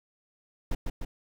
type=noise with echo; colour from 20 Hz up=brown; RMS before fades=-27 dBFS; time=0.71-0.75 s; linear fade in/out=5 ms; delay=150 ms; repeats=2; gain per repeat=-3 dB; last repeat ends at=1.05 s; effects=none